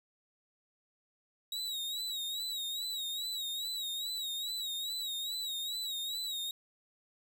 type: tone with vibrato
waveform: 40% pulse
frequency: 3831 Hz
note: A#7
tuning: 47 cents sharp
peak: -34 dBFS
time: 1.52-6.51 s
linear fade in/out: 2 ms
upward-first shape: sine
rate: 2.4 Hz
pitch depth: 80 cents each way
effects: none